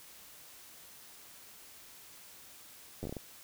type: slowing click train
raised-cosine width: 2 ms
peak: -26 dBFS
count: 7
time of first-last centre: 3.03-3.167 s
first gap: 10 ms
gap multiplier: 1.33
effects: white hiss -54 dBFS RMS until 3.43 s